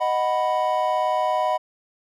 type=chord; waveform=triangle; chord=B major; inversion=first; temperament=equal; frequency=622.3 / 740 / 987.8 Hz; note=D#5 / F#5 / B5; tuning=0 / 0 / 0 cents; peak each=-22 dBFS; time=0-1.58 s; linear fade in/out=20 ms; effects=none